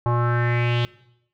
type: tone with low-pass filter sweep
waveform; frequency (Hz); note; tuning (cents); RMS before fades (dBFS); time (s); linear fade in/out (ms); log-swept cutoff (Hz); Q
square; 119.8; A#2; +48; -21; 0.06-0.85; 0; 970 to 3400; 4.4
effects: noise-tail reverb RT60 0.8 s tail -21 dB re dry